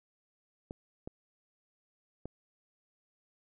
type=clicks; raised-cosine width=2 ms; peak=-27 dBFS; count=3; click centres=0.709 / 1.075 / 2.256 s; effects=none